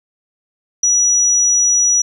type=tone; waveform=sine; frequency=5850 Hz; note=F#8; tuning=21 cents flat; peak=-10 dBFS; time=0.83-2.02 s; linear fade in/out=5 ms; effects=7-bit